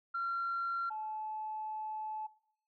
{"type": "tone pair in turn", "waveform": "sine", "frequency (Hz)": [1372, 864.3], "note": ["F6", "A5"], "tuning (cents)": [-31, -31], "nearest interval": "minor sixth", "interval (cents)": 800, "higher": "first", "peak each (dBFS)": [-32, -37], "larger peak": "first", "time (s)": [[0.14, 0.9], [0.9, 2.27]], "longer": "second", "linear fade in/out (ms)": 10, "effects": ["noise-tail reverb RT60 0.7 s tail -20 dB re dry", "tanh soft clip ceiling -29 dBFS"]}